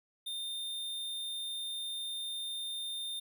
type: tone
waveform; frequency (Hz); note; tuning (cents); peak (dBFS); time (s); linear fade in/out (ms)
square; 3626; A#7; -49; -37; 0.26-3.2; 10
effects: none